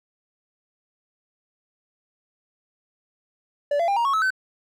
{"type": "tone with pitch steps", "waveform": "triangle", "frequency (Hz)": [578, 679.5, 798.7, 939, 1103.8, 1297.6, 1525.4], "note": ["D5", "F5", "G5", "A#5", "C#6", "E6", "G6"], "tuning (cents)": [-28, -48, 32, 12, -8, -28, -48], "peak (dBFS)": -17, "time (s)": [3.71, 4.305], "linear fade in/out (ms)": 5, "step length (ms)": 85, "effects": []}